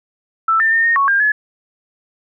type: tone with pitch steps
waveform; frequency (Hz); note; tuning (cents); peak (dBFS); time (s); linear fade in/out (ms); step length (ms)
sine; 1324 / 1792 / 1821 / 1848 / 1109 / 1603 / 1706; E6 / A6 / A#6 / A#6 / C#6 / G6 / G#6; +7 / +31 / -41 / -16 / 0 / +38 / +46; -11; 0.48-1.32; 5; 120
effects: none